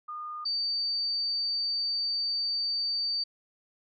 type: tone pair in turn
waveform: sine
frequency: 1220 / 4606 Hz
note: D#6 / D8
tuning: -34 / -34 cents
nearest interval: octave + major seventh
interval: 2300 cents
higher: second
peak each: -35 / -27 dBFS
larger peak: second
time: 0.08-0.45 / 0.45-3.24 s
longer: second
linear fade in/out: 10 ms
effects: none